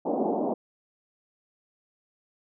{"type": "band-pass noise", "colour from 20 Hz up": "pink", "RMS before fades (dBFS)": -27, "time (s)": [0.05, 0.54], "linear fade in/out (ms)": 10, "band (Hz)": [210, 840], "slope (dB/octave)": 48, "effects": []}